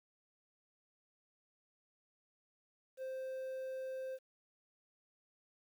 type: tone with quantisation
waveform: triangle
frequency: 523.3 Hz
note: C5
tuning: in tune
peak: -38 dBFS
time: 2.97-4.19 s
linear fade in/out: 50 ms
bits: 11
effects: none